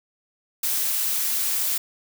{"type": "noise", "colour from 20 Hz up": "blue", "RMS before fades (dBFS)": -24, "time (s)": [0.63, 1.78], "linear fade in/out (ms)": 5, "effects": []}